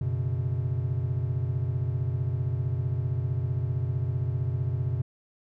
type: chord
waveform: triangle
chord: F# suspended fourth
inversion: none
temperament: just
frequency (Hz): 92.5 / 123.33 / 138.75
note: F#2 / B2 / C#3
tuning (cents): 0 / -2 / +2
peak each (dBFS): -29 / -26 / -30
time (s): 0.01-5.02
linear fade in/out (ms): 5
effects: none